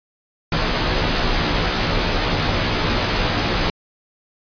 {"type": "noise with comb filter", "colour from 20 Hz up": "pink", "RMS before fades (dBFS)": -19, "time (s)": [0.52, 3.7], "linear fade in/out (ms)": 2, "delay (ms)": 15, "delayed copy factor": -0.75, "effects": ["resampled to 11025 Hz"]}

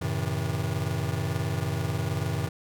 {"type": "chord", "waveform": "square", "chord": "F# diminished seventh", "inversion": "none", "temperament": "just", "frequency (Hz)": [92.5, 111, 133.2, 159.84], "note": ["F#2", "A2", "C3", "Eb3"], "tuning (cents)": [0, 16, 31, 47], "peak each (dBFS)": -33, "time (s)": [0.01, 2.49], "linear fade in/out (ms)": 10, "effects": []}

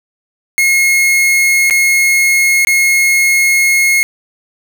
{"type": "tone with dropouts", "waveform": "45% pulse", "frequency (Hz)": 2160, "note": "C#7", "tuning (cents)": -45, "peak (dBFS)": -8, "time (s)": [0.58, 4.03], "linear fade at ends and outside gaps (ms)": 0, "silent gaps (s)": [[1.699, 1.708], [2.649, 2.671]], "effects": []}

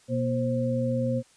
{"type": "tone cluster", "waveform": "sine", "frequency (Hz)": [122.1, 237.9, 527], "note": ["B2", "A#3", "C5"], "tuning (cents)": [-19, 35, 12], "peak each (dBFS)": -28, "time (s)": [0.08, 1.23], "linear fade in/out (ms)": 50, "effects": ["white hiss -59 dBFS RMS until 1.36 s", "resampled to 22050 Hz"]}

